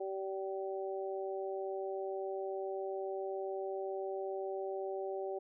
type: harmonic tone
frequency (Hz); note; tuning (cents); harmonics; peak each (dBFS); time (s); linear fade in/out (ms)
192.7; G3; -29; 2 / 3 / 4; -38 / -42 / -44; 0-5.39; 10
effects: none